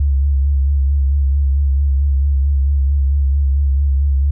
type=tone with vibrato; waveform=sine; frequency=69.4 Hz; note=C#2; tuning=3 cents sharp; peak=-11 dBFS; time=0-4.31 s; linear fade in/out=5 ms; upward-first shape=sine; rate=4.5 Hz; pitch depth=50 cents each way; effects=none